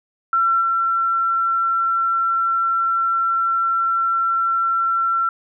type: tone with level steps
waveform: sine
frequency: 1353 Hz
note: E6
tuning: 45 cents sharp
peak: -14 / -16 dBFS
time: 0.33-5.29 s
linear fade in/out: 2 ms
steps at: 0.61 s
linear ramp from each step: 5 ms
effects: none